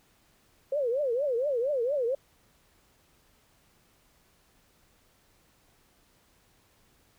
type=tone with vibrato; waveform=sine; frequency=523.3 Hz; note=C5; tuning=in tune; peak=-25 dBFS; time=0.72-2.15 s; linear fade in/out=5 ms; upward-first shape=triangle; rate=4.3 Hz; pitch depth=270 cents each way; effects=pink hiss -65 dBFS RMS until 7.18 s